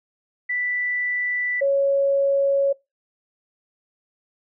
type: tone pair in turn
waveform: sine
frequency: 1975.5 / 554.4 Hz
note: B6 / C#5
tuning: 0 / 0 cents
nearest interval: octave + minor seventh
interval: 2200 cents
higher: first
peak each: -22 / -16 dBFS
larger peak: second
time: 0.49-1.61 / 1.61-2.73 s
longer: neither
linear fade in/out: 10 ms
effects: noise-tail reverb RT60 0.2 s tail -21 dB re dry